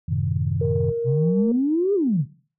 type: chord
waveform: sine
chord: F# diminished seventh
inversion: none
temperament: equal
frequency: 92.5 / 110 / 130.81 / 155.56 Hz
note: F#2 / A2 / C3 / Eb3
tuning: 0 / 0 / 0 / 0 cents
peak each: -25 / -27 / -25 / -25 dBFS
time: 0.08-0.92 s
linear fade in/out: 10 ms
type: tone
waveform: sine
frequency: 466.2 Hz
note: A#4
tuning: in tune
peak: -21 dBFS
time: 0.61-1.52 s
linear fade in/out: 5 ms
type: exponential two-way sweep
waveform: sine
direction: up then down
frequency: 123.47 to 418 to 123.47 Hz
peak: -17 dBFS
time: 1.04-2.26 s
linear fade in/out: 50 ms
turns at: 1.94 s
effects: noise-tail reverb RT60 0.4 s tail -17 dB re dry + tanh soft clip ceiling -8 dBFS